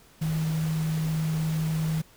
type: tone in noise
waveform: sine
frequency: 158.5 Hz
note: D#3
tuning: 32 cents sharp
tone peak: -24 dBFS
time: 0.21-2.02 s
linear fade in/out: 10 ms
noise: pink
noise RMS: -40 dBFS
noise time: 0.21-2.02 s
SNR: +13 dB
effects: pink hiss -56 dBFS RMS until 2.16 s